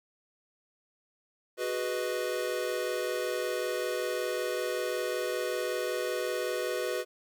square chord, G# minor seventh, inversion third, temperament equal, 370 / 415.3 / 493.9 / 622.3 Hz, F#4 / G#4 / B4 / D#5, 0 / 0 / 0 / 0 cents, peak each -36 / -39 / -34 / -38 dBFS, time 1.57-7.05 s, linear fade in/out 50 ms, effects 11-bit

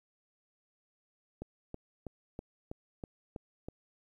click train, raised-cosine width 2 ms, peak -27 dBFS, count 8, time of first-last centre 1.42-3.685 s, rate 3.09 Hz, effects 11-bit

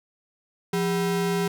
square ring-modulated tone, 289 Hz, D4, 28 cents flat, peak -20 dBFS, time 0.73-1.48 s, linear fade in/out 5 ms, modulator 115 Hz, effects none

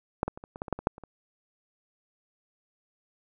clicks, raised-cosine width 1 ms, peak -10 / -16 / -27 / -28 / -26 / -18 / -24 / -12 / -23 / -8 / -30 / -29 dBFS, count 12, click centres 0.231 / 0.28 / 0.375 / 0.439 / 0.559 / 0.619 / 0.682 / 0.727 / 0.79 / 0.871 / 0.981 / 1.037 s, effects none

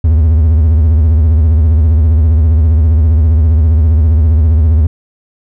triangle tone with vibrato, 78.7 Hz, D#2, 20 cents sharp, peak -3 dBFS, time 0.04-4.87 s, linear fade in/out 5 ms, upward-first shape sine, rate 15 Hz, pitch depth 140 cents each way, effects none

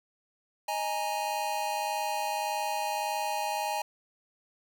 square chord, D# suspended fourth, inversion none, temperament equal, 622.3 / 830.6 / 932.3 Hz, D#5 / G#5 / A#5, 0 / 0 / 0 cents, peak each -38 / -32 / -36 dBFS, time 0.68-3.82 s, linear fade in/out 5 ms, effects 9-bit

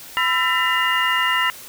sine tone cluster, 1006 / 1344 / 1806 / 2003 / 2826 Hz, B5 / E6 / A6 / B6 / F7, +32 / +33 / +45 / +24 / +20 cents, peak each -23 dBFS, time 0.17-1.5 s, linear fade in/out 0 ms, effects white hiss -39 dBFS RMS until 1.68 s

